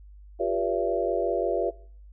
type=tone cluster; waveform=sine; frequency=353.7 / 399.2 / 485.7 / 575 / 672 Hz; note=F4 / G4 / B4 / D5 / E5; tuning=+22 / +32 / -29 / -37 / +33 cents; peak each=-30 dBFS; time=0.39-1.71 s; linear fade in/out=20 ms; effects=noise-tail reverb RT60 0.5 s tail -20 dB re dry + added 50 Hz sine -45 dBFS peak until 2.12 s